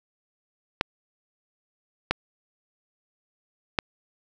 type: clicks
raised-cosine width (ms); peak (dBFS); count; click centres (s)
0.3; -5; 3; 0.811 / 2.11 / 3.788
effects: none